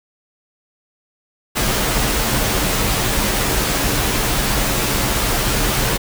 pink noise with comb filter, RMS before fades -18 dBFS, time 1.55-5.98 s, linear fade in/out 20 ms, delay 12 ms, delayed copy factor -0.55, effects none

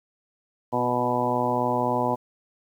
harmonic tone with a mistuned harmonic, 123.3 Hz, B2, 2 cents flat, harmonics 1 / 2 / 3 / 4 / 5 / 6 / 7 / 8, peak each -33 / -29 / -32 / -30 / -29 / -31 / -28 / -28 dBFS, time 0.72-2.16 s, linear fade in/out 20 ms, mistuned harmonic 3, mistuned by -21 cents, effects 9-bit

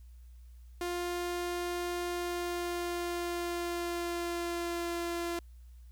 sawtooth tone with pitch glide, 351.2 to 343 Hz, F4 to F4, +10 to -31 cents, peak -29 dBFS, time 0.81-5.39 s, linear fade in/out 2 ms, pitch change -41 cents, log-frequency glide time 2.08-4.94 s, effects added 60 Hz sine -49 dBFS peak until 5.91 s + white hiss -72 dBFS RMS until 5.91 s

